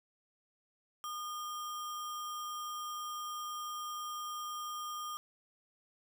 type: tone with sample-and-hold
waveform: sine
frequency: 1217 Hz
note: D#6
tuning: 39 cents flat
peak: -38 dBFS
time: 1.04-5.17 s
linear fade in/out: 0 ms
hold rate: 4410 Hz
effects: none